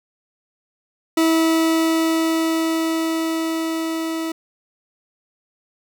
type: tone with level ramp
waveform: 40% pulse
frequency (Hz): 324.7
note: E4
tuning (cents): -26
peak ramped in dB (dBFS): -13 to -22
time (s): 1.17-4.32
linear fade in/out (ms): 5
effects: none